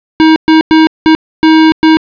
square tone bursts at uneven times, 317.4 Hz, D#4, 35 cents sharp, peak -3 dBFS, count 6, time 0.2-0.36 / 0.48-0.61 / 0.71-0.87 / 1.06-1.15 / 1.43-1.72 / 1.83-1.97 s, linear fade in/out 0 ms, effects resampled to 11025 Hz + 7-bit

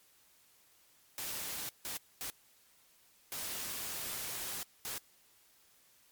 white noise bursts at uneven times, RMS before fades -40 dBFS, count 5, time 1.18-1.69 / 1.85-1.97 / 2.21-2.3 / 3.32-4.63 / 4.85-4.98 s, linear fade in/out 0 ms, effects white hiss -66 dBFS RMS until 6.11 s + MP3 96 kbps

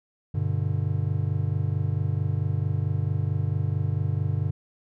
triangle chord, G major, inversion none, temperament just, 98 / 122.5 / 147 Hz, G2 / B2 / D3, 0 / -14 / +2 cents, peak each -24 / -27 / -26 dBFS, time 0.34-4.51 s, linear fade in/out 10 ms, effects none

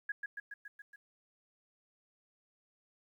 sine tone with echo, 1661.2 Hz, G#6, in tune, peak -33 dBFS, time 0.09-0.12 s, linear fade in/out 5 ms, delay 140 ms, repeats 6, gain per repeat -3 dB, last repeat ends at 0.96 s, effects 12-bit

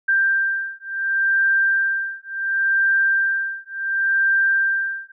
sine beating tone pair, 1579 / 1579.7 Hz, G6 / G6, +12 / +13 cents, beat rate 0.7 Hz, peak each -20 dBFS, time 0.08-5.12 s, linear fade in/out 10 ms, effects none

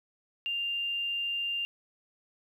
triangle tone with tanh clipping, 2794 Hz, F7, in tune, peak -29 dBFS, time 0.46-1.65 s, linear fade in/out 0 ms, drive 2 dB, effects none

